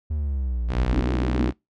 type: exponential sweep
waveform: triangle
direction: down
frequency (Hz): 78 to 47.48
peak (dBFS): -21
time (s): 0.1-1.03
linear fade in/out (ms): 10
type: tone with vibrato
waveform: sawtooth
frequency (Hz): 62.2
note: B1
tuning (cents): +13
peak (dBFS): -18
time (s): 0.68-1.53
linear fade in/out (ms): 50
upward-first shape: triangle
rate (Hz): 7.6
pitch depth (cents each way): 44
type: band-pass noise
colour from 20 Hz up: white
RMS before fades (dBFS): -28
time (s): 0.92-1.51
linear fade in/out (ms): 5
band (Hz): 220 to 340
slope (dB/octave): 48
effects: noise-tail reverb RT60 0.2 s tail -25 dB re dry + low-pass 4000 Hz 12 dB/octave